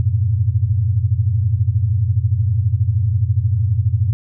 sine tone cluster, 90.4 / 104.6 / 117 Hz, F#2 / G#2 / A#2, -40 / +13 / +7 cents, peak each -18 dBFS, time 0-4.13 s, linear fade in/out 0 ms, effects none

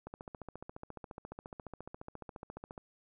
click train, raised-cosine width 1 ms, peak -30 dBFS, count 40, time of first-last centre 0.07-2.778 s, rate 14.4 Hz, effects none

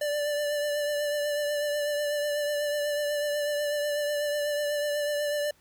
square tone with vibrato, 587.3 Hz, D5, in tune, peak -27 dBFS, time 0.01-5.51 s, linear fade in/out 5 ms, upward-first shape triangle, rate 8.1 Hz, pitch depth 26 cents each way, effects pink hiss -63 dBFS RMS until 5.6 s

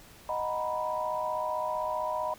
sine chord, B major seventh, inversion first, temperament equal, 622.3 / 740 / 932.3 / 987.8 Hz, D#5 / F#5 / A#5 / B5, 0 / 0 / 0 / 0 cents, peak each -33 / -38 / -38 / -32 dBFS, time 0.29-2.34 s, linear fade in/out 2 ms, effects pink hiss -53 dBFS RMS until 2.38 s

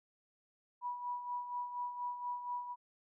sine tone with tremolo, 977 Hz, B5, 19 cents flat, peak -35 dBFS, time 0.81-2.76 s, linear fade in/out 50 ms, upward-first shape sine, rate 4.2 Hz, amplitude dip 60%, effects none

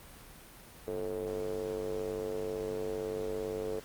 square tone with band-pass filter, 48.9 Hz, G1, 4 cents flat, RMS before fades -36 dBFS, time 0.87-3.8 s, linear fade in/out 10 ms, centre 460 Hz, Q 6.2, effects pink hiss -52 dBFS RMS until 3.84 s + Opus 32 kbps

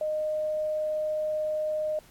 sine tone, 615 Hz, D#5, 20 cents flat, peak -26 dBFS, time 0.01-1.99 s, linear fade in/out 2 ms, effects pink hiss -57 dBFS RMS until 2.1 s + AAC 64 kbps

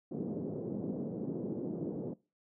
pink band-pass noise, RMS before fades -38 dBFS, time 0.11-2.14 s, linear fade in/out 10 ms, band 160 to 450 Hz, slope 24 dB/octave, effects noise-tail reverb RT60 0.3 s tail -21 dB re dry

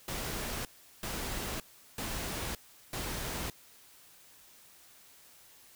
pink noise bursts, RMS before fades -37 dBFS, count 4, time 0.08-3.5 s, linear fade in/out 2 ms, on 570 ms, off 380 ms, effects white hiss -58 dBFS RMS until 5.75 s

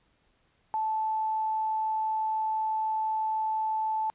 sine tone with quantisation, 874 Hz, A5, 12 cents flat, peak -26 dBFS, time 0.74-4.1 s, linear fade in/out 0 ms, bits 9, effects pink hiss -69 dBFS RMS until 4.14 s + resampled to 8000 Hz

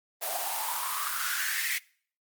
white noise with high-pass filter sweep, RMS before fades -31 dBFS, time 0.21-1.79 s, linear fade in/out 20 ms, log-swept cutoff 630 to 2100 Hz, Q 6.5, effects noise-tail reverb RT60 0.5 s tail -23 dB re dry + Opus 24 kbps

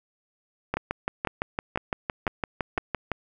two click trains, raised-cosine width 0.5 ms, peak -12 / -11 dBFS, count 5 / 15, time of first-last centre 0.77-2.78 / 0.74-3.117 s, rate 1.99 / 5.89 Hz, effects none

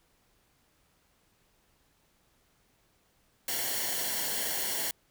white noise with comb filter, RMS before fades -32 dBFS, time 3.48-4.91 s, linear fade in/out 2 ms, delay 0.8 ms, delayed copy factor -0.65, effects pink hiss -69 dBFS RMS until 5.1 s

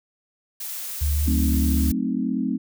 blue noise, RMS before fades -32 dBFS, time 0.6-1.92 s, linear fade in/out 5 ms
sine tone, 73.42 Hz, D2, in tune, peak -19 dBFS, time 1.01-1.92 s, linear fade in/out 10 ms
sine chord, F# diminished seventh, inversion none, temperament equal, 185 / 220 / 261.6 / 311.1 Hz, F#3 / A3 / C4 / Eb4, 0 / 0 / 0 / 0 cents, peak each -29 / -26 / -25 / -31 dBFS, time 1.26-2.58 s, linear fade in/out 20 ms
effects none

